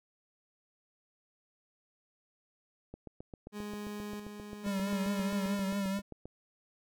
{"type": "click train", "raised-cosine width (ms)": 2, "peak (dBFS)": -31, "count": 26, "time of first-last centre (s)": [2.94, 6.256], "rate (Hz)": 7.54}
{"type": "tone with tremolo", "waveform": "30% pulse", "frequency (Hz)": 207.7, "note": "G#3", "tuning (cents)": 0, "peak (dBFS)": -36, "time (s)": [3.52, 5.83], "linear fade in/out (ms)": 50, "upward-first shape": "square", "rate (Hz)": 0.74, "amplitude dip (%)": 45}
{"type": "tone with vibrato", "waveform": "square", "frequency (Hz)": 196, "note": "G3", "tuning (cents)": 0, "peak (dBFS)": -32, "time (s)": [4.63, 6.02], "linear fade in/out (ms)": 50, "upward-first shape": "triangle", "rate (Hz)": 4.6, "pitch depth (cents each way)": 54}
{"effects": []}